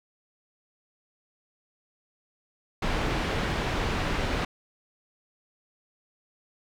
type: low-pass noise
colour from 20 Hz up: pink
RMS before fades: -28 dBFS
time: 2.82-4.45 s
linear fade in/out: 5 ms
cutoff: 3200 Hz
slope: 12 dB/octave
effects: none